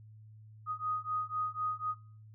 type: beating tone pair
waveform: sine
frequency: 1244.5 / 1248.5 Hz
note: D#6 / D#6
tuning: 0 / +6 cents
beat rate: 4 Hz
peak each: -36 / -35 dBFS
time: 0.66-1.95 s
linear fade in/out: 50 ms
effects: noise-tail reverb RT60 0.5 s tail -25 dB re dry + added 108 Hz sine -51 dBFS peak until 2.34 s